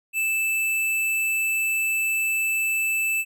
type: tone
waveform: square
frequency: 2637 Hz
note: E7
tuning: in tune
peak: -22 dBFS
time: 0.13-3.25 s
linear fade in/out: 50 ms
effects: none

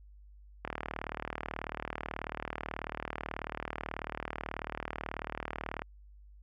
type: click train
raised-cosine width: 0.5 ms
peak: -20 dBFS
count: 199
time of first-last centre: 0.65-5.82 s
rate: 38.3 Hz
effects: added 50 Hz sine -52 dBFS peak until 6.42 s

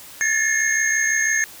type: tone cluster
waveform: sine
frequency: 1725 / 1791 / 2159 / 6430 Hz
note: A6 / A6 / C#7 / G8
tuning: -35 / +30 / -46 / +43 cents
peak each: -22 / -22 / -26 / -22 dBFS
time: 0.21-1.44 s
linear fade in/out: 0 ms
effects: white hiss -41 dBFS RMS until 1.6 s

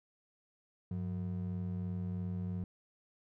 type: ring-modulated tone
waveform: triangle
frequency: 138.59 Hz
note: C#3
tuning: in tune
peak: -30 dBFS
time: 0.91-2.64 s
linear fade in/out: 2 ms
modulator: 41.5 Hz
effects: none

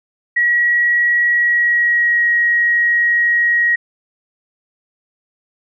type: tone with pitch glide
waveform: sine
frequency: 1916 to 1894 Hz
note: A#6 to A#6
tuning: +47 to +27 cents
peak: -11 dBFS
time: 0.36-3.76 s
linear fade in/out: 10 ms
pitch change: -20 cents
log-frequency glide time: 1.3-2.27 s
effects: none

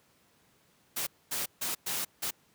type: noise bursts at uneven times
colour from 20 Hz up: white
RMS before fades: -33 dBFS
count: 5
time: 0.96-1.07 / 1.31-1.46 / 1.61-1.75 / 1.86-2.05 / 2.22-2.31 s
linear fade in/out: 10 ms
effects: pink hiss -66 dBFS RMS until 2.54 s + high-pass 100 Hz 12 dB/octave

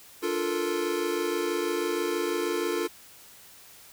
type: chord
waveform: square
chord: Bb major seventh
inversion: first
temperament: equal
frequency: 293.7 / 349.2 / 440 / 466.2 Hz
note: D4 / F4 / A4 / Bb4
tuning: 0 / 0 / 0 / 0 cents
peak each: -36 / -30 / -32 / -36 dBFS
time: 0.22-2.88 s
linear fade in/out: 20 ms
effects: white hiss -51 dBFS RMS until 3.92 s

